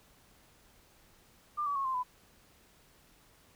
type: tone with pitch steps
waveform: sine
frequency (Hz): 1196 / 1144 / 1094.2 / 1046.6 / 1001.1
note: D6 / D6 / C#6 / C6 / B5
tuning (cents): +31 / -46 / -23 / 0 / +23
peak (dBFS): -30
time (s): 1.57-2.035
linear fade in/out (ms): 20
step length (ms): 93
effects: pink hiss -63 dBFS RMS until 3.55 s